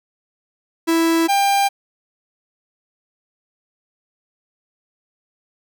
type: tone pair in turn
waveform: 45% pulse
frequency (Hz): 329.6 / 796.2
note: E4 / G5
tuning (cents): 0 / +27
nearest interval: octave + minor third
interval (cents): 1527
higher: second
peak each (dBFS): -14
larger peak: neither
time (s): 0.87-1.28 / 1.28-1.69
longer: neither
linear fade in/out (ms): 20
effects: none